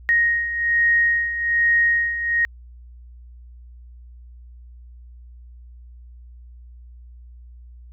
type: beating tone pair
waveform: sine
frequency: 1870 / 1871.2 Hz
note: A#6 / A#6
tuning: +5 / +6 cents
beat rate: 1.2 Hz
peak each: -23 / -17 dBFS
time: 0.09-2.45 s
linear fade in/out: 0 ms
effects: added 60 Hz sine -40 dBFS peak until 7.92 s